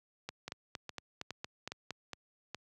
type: two click trains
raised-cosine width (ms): 0.2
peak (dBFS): -23 / -22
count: 6 / 8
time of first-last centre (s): 0.48-2.546 / 0.29-1.907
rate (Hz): 2.42 / 4.33
effects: high-pass 80 Hz 12 dB/octave